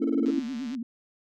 sine chord, A# diminished, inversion none, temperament equal, 233.1 / 277.2 / 329.6 Hz, A#3 / C#4 / E4, 0 / 0 / 0 cents, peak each -30 / -26 / -28 dBFS, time 0-0.4 s, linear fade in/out 10 ms
triangle tone bursts, 440 Hz, A4, in tune, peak -28 dBFS, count 6, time 0.02-0.304 s, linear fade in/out 2 ms, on 24 ms, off 28 ms
sine tone with vibrato, 248.3 Hz, B3, 9 cents sharp, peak -30 dBFS, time 0.15-0.83 s, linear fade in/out 5 ms, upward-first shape sine, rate 8.9 Hz, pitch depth 170 cents each way
click train, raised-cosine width 0.2 ms, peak -29 dBFS, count 73, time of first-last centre 0.26-0.75 s, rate 147 Hz
effects none

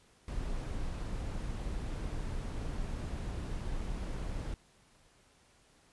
brown noise, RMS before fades -37 dBFS, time 0.28-4.54 s, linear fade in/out 2 ms, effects pink hiss -65 dBFS RMS until 5.92 s + resampled to 24000 Hz

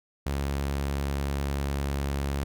sawtooth tone, 69.8 Hz, C#2, 13 cents sharp, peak -23 dBFS, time 0.26-2.44 s, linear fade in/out 5 ms, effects none

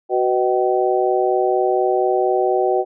harmonic tone with a mistuned harmonic, 124.3 Hz, B2, 12 cents sharp, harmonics 3 / 4 / 5 / 6, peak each -18 / -22 / -22 / -20 dBFS, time 0.09-2.85 s, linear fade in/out 50 ms, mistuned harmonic 6, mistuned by +45 cents, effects none

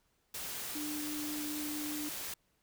sine tone in noise, 299.2 Hz, D4, 32 cents sharp, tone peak -38 dBFS, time 0.75-2.09 s, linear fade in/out 5 ms, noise white, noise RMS -41 dBFS, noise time 0.34-2.34 s, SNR 0 dB, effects pink hiss -75 dBFS RMS until 2.62 s

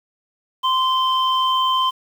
sine tone pair together, 1038 / 3113 Hz, C6 / G7, -14 / -13 cents, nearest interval octave + perfect fifth, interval 1901 cents, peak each -16 / -21 dBFS, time 0.63-1.91 s, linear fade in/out 20 ms, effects tanh soft clip ceiling -8 dBFS + 7-bit

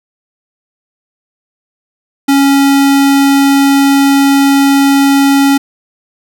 square tone, 277.2 Hz, C#4, in tune, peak -6 dBFS, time 2.28-5.58 s, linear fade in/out 10 ms, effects none

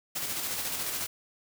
white noise with tremolo, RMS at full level -32 dBFS, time 0.15-1.07 s, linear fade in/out 10 ms, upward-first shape square, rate 14 Hz, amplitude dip 30%, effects none

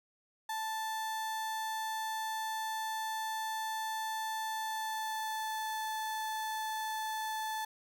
35% pulse tone with pitch glide, 880 to 872.9 Hz, A5 to A5, 0 to -14 cents, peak -33 dBFS, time 0.49-7.65 s, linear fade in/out 5 ms, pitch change -14 cents, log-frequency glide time 4.42-5.67 s, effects none

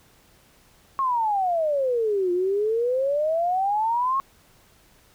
sine exponential two-way sweep, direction down then up, 1100 to 349.2 to 1100 Hz, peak -20 dBFS, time 0.99-4.2 s, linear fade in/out 0 ms, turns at 2.32 s, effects pink hiss -57 dBFS RMS until 5.14 s

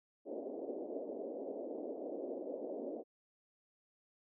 white band-pass noise, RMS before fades -43 dBFS, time 0.25-3.04 s, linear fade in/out 50 ms, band 250 to 620 Hz, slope 48 dB/octave, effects none

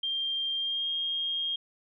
sine tone with pitch glide, 3186 to 3234 Hz, G7 to G#7, +27 to -47 cents, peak -28 dBFS, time 0.03-1.56 s, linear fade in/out 5 ms, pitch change +26 cents, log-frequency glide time 0.55-0.88 s, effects none

